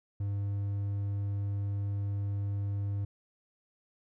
triangle tone, 100.5 Hz, G2, 44 cents sharp, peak -28 dBFS, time 0.2-3.05 s, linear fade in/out 5 ms, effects none

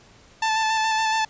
sawtooth tone with vibrato, 880 Hz, A5, in tune, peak -16 dBFS, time 0.42-1.25 s, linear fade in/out 5 ms, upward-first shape square, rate 7.1 Hz, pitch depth 15 cents each way, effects pink hiss -52 dBFS RMS until 1.29 s + resampled to 16000 Hz

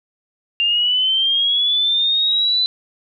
sine linear sweep, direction up, 2782 to 4019 Hz, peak -14 dBFS, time 0.6-2.66 s, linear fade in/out 0 ms, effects none

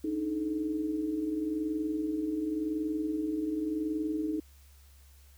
sine tone cluster, 291.1 / 312 / 430.6 Hz, D4 / D#4 / A4, -15 / +5 / -37 cents, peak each -39 / -30 / -39 dBFS, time 0.04-4.4 s, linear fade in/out 5 ms, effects added 69 Hz sine -54 dBFS peak until 5.37 s + white hiss -63 dBFS RMS until 5.37 s

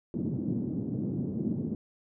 white band-pass noise, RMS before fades -32 dBFS, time 0.14-1.75 s, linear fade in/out 2 ms, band 120 to 280 Hz, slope 24 dB/octave, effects none

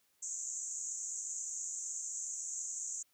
pink band-pass noise, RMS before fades -41 dBFS, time 0.22-3.03 s, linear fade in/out 10 ms, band 6400 to 7600 Hz, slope 96 dB/octave, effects white hiss -74 dBFS RMS until 3.13 s + high-pass 60 Hz 12 dB/octave

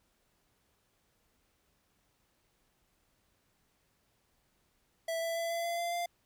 square tone with pitch steps, 659.3 / 665 / 670.8 / 676.7 / 682.6 / 688.5 / 694.5 Hz, E5 / E5 / E5 / E5 / F5 / F5 / F5, 0 / +15 / +30 / +45 / -40 / -25 / -10 cents, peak -33 dBFS, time 5.08-6.06 s, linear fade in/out 5 ms, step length 140 ms, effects pink hiss -74 dBFS RMS until 6.25 s

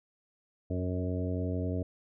harmonic tone with a mistuned harmonic, 91.2 Hz, F#2, 24 cents flat, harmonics 1 / 2 / 3 / 4 / 5 / 6 / 7, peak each -32 / -38 / -36 / -43 / -40 / -45 / -42 dBFS, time 0.7-1.83 s, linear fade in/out 5 ms, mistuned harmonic 6, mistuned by +15 cents, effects none

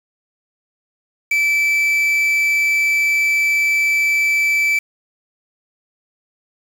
triangle tone with quantisation, 2317 Hz, D7, 24 cents flat, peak -12 dBFS, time 1.31-4.79 s, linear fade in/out 5 ms, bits 5, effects none

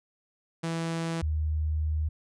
sawtooth / sine tone pair in turn, 165.1 / 77.29 Hz, E3 / D#2, +3 / -11 cents, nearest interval octave + minor second, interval 1314 cents, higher first, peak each -25 dBFS, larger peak neither, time 0.63-1.22 / 1.22-2.09 s, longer second, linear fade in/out 10 ms, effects resampled to 22050 Hz

